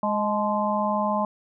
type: harmonic tone with a mistuned harmonic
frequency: 208.2 Hz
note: G#3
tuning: 5 cents sharp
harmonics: 1 / 3 / 4 / 5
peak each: -27 / -27 / -27 / -27 dBFS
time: 0.03-1.25 s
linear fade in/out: 2 ms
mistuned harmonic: 4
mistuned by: +53 cents
effects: none